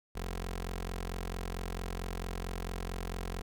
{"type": "tone with notch filter", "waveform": "15% pulse", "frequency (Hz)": 44.47, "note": "F1", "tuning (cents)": 32, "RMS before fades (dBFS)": -38, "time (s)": [0.15, 3.42], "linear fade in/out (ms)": 10, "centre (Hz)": 120, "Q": 0.82, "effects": []}